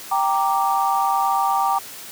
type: chord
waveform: sine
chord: G minor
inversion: none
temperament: equal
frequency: 784 / 932.3 / 1174.7 Hz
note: G5 / Bb5 / D6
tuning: 0 / 0 / 0 cents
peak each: -20 / -22 / -22 dBFS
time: 0.11-1.79 s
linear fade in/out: 10 ms
effects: white hiss -37 dBFS RMS until 2.11 s + high-pass 100 Hz 12 dB/octave